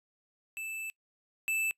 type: tone pair in turn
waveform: square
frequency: 2637 / 2637 Hz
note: E7 / E7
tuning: 0 / 0 cents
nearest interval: unison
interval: 0 cents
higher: neither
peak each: -37 / -29 dBFS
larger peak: second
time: 0.57-0.9 / 1.48-1.71 s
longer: first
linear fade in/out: 0 ms
effects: noise-tail reverb RT60 0.1 s tail -25 dB re dry + resampled to 32000 Hz